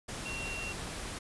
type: tone in noise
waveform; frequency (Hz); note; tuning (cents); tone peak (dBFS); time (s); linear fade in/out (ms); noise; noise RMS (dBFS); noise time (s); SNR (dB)
sine; 2742; F7; -32; -38; 0.25-0.73; 10; pink; -40; 0.08-1.19; -1
effects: resampled to 24000 Hz